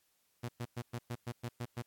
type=tone bursts; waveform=sawtooth; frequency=120 Hz; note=B2; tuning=49 cents flat; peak=-33 dBFS; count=9; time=0.43-1.823 s; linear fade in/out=10 ms; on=57 ms; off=110 ms; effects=white hiss -75 dBFS RMS until 1.86 s + AAC 64 kbps